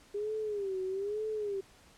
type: tone with vibrato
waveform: sine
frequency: 403.3 Hz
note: G4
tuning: 49 cents sharp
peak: -32 dBFS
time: 0.14-1.61 s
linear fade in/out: 10 ms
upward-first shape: sine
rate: 1.1 Hz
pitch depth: 130 cents each way
effects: pink hiss -60 dBFS RMS until 1.97 s + low-pass 10000 Hz 12 dB/octave